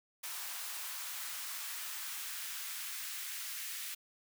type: noise with high-pass filter sweep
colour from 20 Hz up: white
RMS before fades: -42 dBFS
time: 0.23-3.95 s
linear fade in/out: 10 ms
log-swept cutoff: 980 to 1900 Hz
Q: 1.2
effects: none